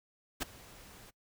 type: noise with ADSR envelope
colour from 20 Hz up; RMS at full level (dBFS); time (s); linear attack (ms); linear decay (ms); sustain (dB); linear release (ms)
pink; -32; 0.4-1.11; 22; 13; -22; 18
effects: noise-tail reverb RT60 0.1 s tail -22 dB re dry